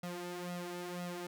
sawtooth tone with flanger, 176.7 Hz, F3, 21 cents sharp, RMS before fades -42 dBFS, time 0.03-1.27 s, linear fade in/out 5 ms, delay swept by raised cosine 1.5 to 3.4 ms, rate 2 Hz, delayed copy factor +0.75, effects none

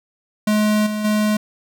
square tone with level steps, 212.1 Hz, G#3, 37 cents sharp, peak -15 / -22 / -16 dBFS, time 0.47-1.37 s, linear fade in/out 5 ms, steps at 0.86 / 1.04 s, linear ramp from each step 10 ms, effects none

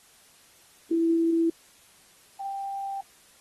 sine tone pair in turn, 331.2 / 787.7 Hz, E4 / G5, +8 / +8 cents, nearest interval octave + minor third, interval 1500 cents, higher second, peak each -20 / -30 dBFS, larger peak first, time 0.91-1.5 / 2.4-3.01 s, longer second, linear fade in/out 5 ms, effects white hiss -57 dBFS RMS until 3.4 s + AAC 32 kbps

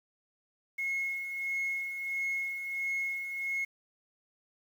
sine tone with tremolo, 2170 Hz, C#7, 37 cents flat, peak -28 dBFS, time 0.78-3.65 s, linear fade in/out 10 ms, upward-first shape sine, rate 1.5 Hz, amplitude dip 55%, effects tanh soft clip ceiling -26 dBFS + 9-bit

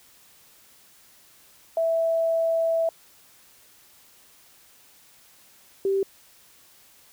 sine tone pair in turn, 658 / 390.1 Hz, E5 / G4, -3 / -8 cents, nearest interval major sixth, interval 905 cents, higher first, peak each -20 dBFS, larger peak neither, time 1.77-2.89 / 5.85-6.03 s, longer first, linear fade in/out 2 ms, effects white hiss -55 dBFS RMS until 7.12 s

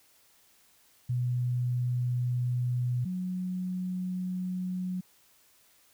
sine tone pair in turn, 123.47 / 183.24 Hz, B2 / F#3, 0 / -17 cents, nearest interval perfect fifth, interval 683 cents, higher second, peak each -26 / -30 dBFS, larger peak first, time 1.09-3.05 / 3.05-5.01 s, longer neither, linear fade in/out 10 ms, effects white hiss -63 dBFS RMS until 5.93 s

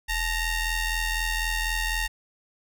sawtooth ring-modulated tone, 911 Hz, A#5, 40 cents flat, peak -18 dBFS, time 0.08-2.08 s, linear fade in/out 20 ms, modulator 953 Hz, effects none

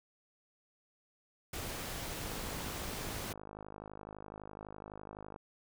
pink noise, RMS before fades -41 dBFS, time 1.53-3.33 s, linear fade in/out 5 ms
click train, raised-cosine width 1 ms, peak -32 dBFS, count 163, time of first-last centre 2.24-5.361 s, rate 51.9 Hz
effects none

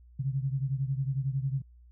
sine beating tone pair, 132.5 / 143.5 Hz, C3 / D3, +22 / -40 cents, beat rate 11 Hz, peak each -29 / -33 dBFS, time 0.19-1.62 s, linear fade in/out 10 ms, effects added 60 Hz sine -52 dBFS peak until 1.91 s

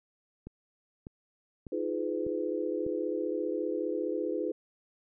click train, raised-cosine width 3 ms, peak -29 dBFS, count 5, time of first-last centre 0.47-2.865 s, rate 1.67 Hz
sine chord, F half-diminished seventh, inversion third, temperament just, 314.3 / 349.2 / 419.1 / 502.9 Hz, Eb4 / F4 / Ab4 / Cb5, +18 / 0 / +16 / +31 cents, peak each -35 dBFS, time 1.72-4.52 s, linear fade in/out 5 ms
effects none

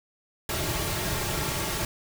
pink noise with comb filter, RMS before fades -29 dBFS, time 0.49-1.85 s, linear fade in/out 2 ms, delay 4 ms, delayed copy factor -0.6, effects none

